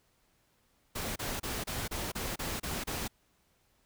pink noise bursts, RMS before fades -36 dBFS, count 9, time 0.95-3.08 s, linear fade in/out 10 ms, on 210 ms, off 30 ms, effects pink hiss -71 dBFS RMS until 3.85 s

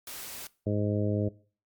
white noise, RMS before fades -41 dBFS, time 0.07-0.47 s, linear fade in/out 2 ms
harmonic tone, 103.83 Hz, G#2, in tune, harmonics 1 / 2 / 3 / 4 / 5 / 6, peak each -29 / -32 / -34 / -35 / -36 / -37 dBFS, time 0.66-1.29 s, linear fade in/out 10 ms
effects noise-tail reverb RT60 0.4 s tail -20 dB re dry + Opus 48 kbps

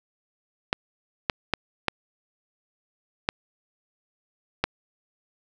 clicks, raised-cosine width 0.3 ms, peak -5 dBFS, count 6, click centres 0.729 / 1.298 / 1.537 / 1.883 / 3.289 / 4.64 s, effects none

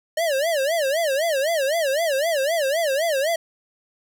square tone with vibrato, 600 Hz, D5, 37 cents sharp, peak -20 dBFS, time 0.17-3.36 s, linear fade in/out 5 ms, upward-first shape sine, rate 3.9 Hz, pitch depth 220 cents each way, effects none

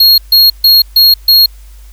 square tone bursts, 4285 Hz, C8, 40 cents sharp, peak -3 dBFS, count 5, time 0-1.46 s, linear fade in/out 5 ms, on 180 ms, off 140 ms, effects added 50 Hz sine -31 dBFS peak until 1.92 s + white hiss -46 dBFS RMS until 1.92 s

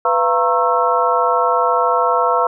sine tone cluster, 497.4 / 685 / 933 / 1087 / 1327 Hz, B4 / F5 / A#5 / C#6 / E6, +12 / -34 / +1 / -34 / +11 cents, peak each -19 dBFS, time 0.05-2.47 s, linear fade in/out 2 ms, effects none

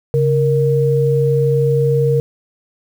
sine tone pair together, 138.4 / 466.4 Hz, C#3 / A#4, -2 / +1 cents, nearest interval octave + major sixth, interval 2103 cents, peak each -14 dBFS, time 0.14-2.2 s, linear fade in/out 0 ms, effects 7-bit

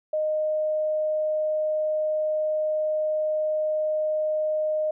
sine tone, 617 Hz, D#5, 15 cents flat, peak -22 dBFS, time 0.13-4.91 s, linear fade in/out 5 ms, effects none

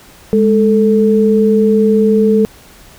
sine tone pair together, 207.7 / 440.8 Hz, G#3 / A4, 0 / +3 cents, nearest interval octave + minor second, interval 1303 cents, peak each -10 dBFS, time 0.33-2.45 s, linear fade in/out 0 ms, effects pink hiss -41 dBFS RMS until 2.98 s

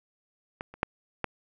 clicks, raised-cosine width 0.5 ms, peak -19 / -30 / -9 / -13 dBFS, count 4, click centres 0.609 / 0.74 / 0.831 / 1.243 s, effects none

